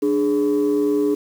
sine tone pair together, 295 / 417.2 Hz, D4 / G#4, +8 / +8 cents, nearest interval tritone, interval 600 cents, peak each -17 dBFS, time 0.02-1.15 s, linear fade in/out 10 ms, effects tanh soft clip ceiling -12 dBFS + 7-bit

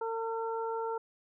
harmonic tone, 453.2 Hz, A#4, 49 cents flat, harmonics 1 / 2 / 3, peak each -34 / -36 / -42 dBFS, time 0.01-0.98 s, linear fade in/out 5 ms, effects none

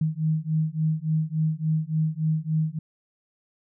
sine beating tone pair, 155.56 / 159.06 Hz, D#3 / D#3, 0 / +38 cents, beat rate 3.5 Hz, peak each -25 dBFS, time 0.01-2.79 s, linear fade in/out 5 ms, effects none

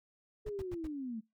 sine linear sweep, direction down, 431.4 to 212.1 Hz, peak -37 dBFS, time 0.45-1.21 s, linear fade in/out 20 ms
brown noise bursts, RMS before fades -44 dBFS, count 4, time 0.46-0.873 s, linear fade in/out 5 ms, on 35 ms, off 91 ms
effects noise-tail reverb RT60 0.2 s tail -24 dB re dry

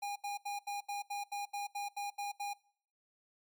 square tone bursts, 813 Hz, G#5, 37 cents flat, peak -37 dBFS, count 12, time 0.02-2.536 s, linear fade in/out 10 ms, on 140 ms, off 76 ms, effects noise-tail reverb RT60 0.6 s tail -24 dB re dry + MP3 96 kbps

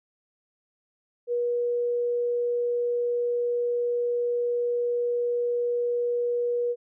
sine tone, 481.4 Hz, B4, 44 cents flat, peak -23 dBFS, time 1.27-6.76 s, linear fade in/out 50 ms, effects none

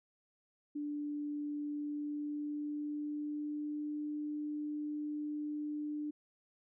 sine tone with pitch glide, 293.7 to 298.3 Hz, D4 to D4, 0 to +27 cents, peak -36 dBFS, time 0.75-6.11 s, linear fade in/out 10 ms, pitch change +27 cents, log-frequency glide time 1.65-4 s, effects none

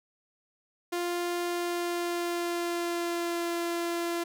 sawtooth tone with pitch glide, 349.2 to 341.8 Hz, F4 to F4, 0 to -37 cents, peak -25 dBFS, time 0.92-4.24 s, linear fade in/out 10 ms, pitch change -37 cents, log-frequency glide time 1.43-3.54 s, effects none

